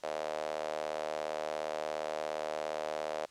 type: tone with high-pass filter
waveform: sawtooth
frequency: 77.2 Hz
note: D#2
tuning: 13 cents flat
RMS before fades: -37 dBFS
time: 0.03-3.26 s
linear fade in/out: 10 ms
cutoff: 590 Hz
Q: 4.3
effects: white hiss -61 dBFS RMS until 3.3 s + low-pass 7000 Hz 12 dB/octave